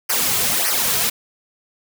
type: noise with flanger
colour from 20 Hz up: white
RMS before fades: -19 dBFS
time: 0.09-1.1 s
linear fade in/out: 10 ms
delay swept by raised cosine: 0.26 to 3.56 ms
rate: 1.7 Hz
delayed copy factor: -0.85
effects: none